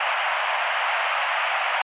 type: band-pass noise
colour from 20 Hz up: pink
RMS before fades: -24 dBFS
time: 0-1.82 s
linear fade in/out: 5 ms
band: 660 to 3000 Hz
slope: 48 dB/octave
effects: resampled to 8000 Hz

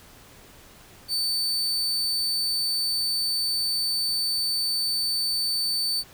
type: tone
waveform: 40% pulse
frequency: 4540 Hz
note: C#8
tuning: 41 cents sharp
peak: -22 dBFS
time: 1.08-6.04 s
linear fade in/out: 50 ms
effects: pink hiss -50 dBFS RMS until 6.13 s

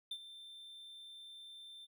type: tone with ADSR envelope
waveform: triangle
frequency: 3565 Hz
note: A7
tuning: 22 cents sharp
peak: -36 dBFS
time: 0.11-1.87 s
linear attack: 5 ms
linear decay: 59 ms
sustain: -13 dB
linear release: 32 ms
effects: none

